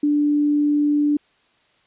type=tone; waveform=sine; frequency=293.7 Hz; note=D4; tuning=in tune; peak=-15 dBFS; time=0.03-1.17 s; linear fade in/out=5 ms; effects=white hiss -60 dBFS RMS until 1.86 s + resampled to 8000 Hz